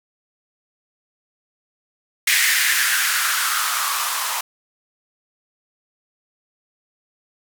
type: noise with band-pass filter sweep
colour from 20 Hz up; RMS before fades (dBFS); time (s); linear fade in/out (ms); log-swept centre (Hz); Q
violet; -20; 2.27-4.41; 5; 2000 to 960; 4.2
effects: none